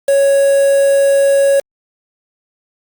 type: tone with quantisation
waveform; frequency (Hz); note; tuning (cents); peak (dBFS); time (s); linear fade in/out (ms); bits
triangle; 554.4; C#5; 0; -6; 0.08-1.6; 5; 4
effects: Opus 48 kbps